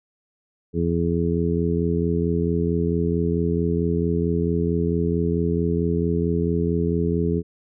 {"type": "harmonic tone", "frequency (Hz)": 84.5, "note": "E2", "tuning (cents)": 43, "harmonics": [1, 2, 3, 4, 5], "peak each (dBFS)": [-26, -23, -27, -28, -25], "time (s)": [0.73, 7.43], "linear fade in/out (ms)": 50, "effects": []}